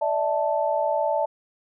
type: chord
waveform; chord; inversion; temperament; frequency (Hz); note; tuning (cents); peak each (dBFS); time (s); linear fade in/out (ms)
sine; D suspended second; none; equal with one note detuned; 587.3 / 647.2 / 880; D5 / E5 / A5; 0 / -32 / 0; -25; 0.01-1.26; 10
effects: none